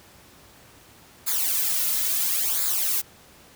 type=noise with flanger; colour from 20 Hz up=blue; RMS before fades=-24 dBFS; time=1.26-3.02 s; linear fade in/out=20 ms; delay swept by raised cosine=0.34 to 2.64 ms; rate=0.73 Hz; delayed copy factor=-0.75; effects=pink hiss -51 dBFS RMS until 3.55 s + high-pass 60 Hz 12 dB/octave